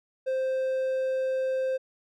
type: tone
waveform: triangle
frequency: 523.3 Hz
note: C5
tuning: in tune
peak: -23 dBFS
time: 0.26-1.78 s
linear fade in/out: 20 ms
effects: none